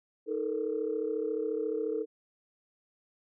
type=tone cluster; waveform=sine; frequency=314.4 / 437.8 / 472 Hz; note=D#4 / A4 / A#4; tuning=+18 / -9 / +22 cents; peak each=-36 / -31 / -35 dBFS; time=0.26-2.06 s; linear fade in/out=50 ms; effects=tanh soft clip ceiling -20 dBFS